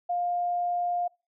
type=tone; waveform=sine; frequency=705 Hz; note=F5; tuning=16 cents sharp; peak=-25 dBFS; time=0.09-1.08 s; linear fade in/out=10 ms; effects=noise-tail reverb RT60 0.3 s tail -26 dB re dry